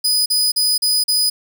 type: tone bursts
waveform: sawtooth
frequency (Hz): 4978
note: D#8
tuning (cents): 0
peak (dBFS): -11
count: 5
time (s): 0.04-1.3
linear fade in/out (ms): 10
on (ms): 220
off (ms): 40
effects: none